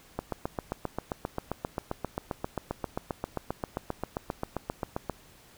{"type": "click train", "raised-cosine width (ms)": 1, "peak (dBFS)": -16, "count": 38, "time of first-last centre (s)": [0.19, 5.097], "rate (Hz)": 7.54, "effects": ["pink hiss -56 dBFS RMS until 5.57 s"]}